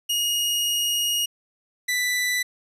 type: tone pair in turn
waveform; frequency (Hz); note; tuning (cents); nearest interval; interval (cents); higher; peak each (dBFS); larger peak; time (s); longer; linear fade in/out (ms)
sawtooth; 2873 / 1983.2; F7 / B6; +48 / +7; tritone; 641; first; -18; neither; 0.09-1.26 / 1.88-2.43; first; 10
effects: resampled to 32000 Hz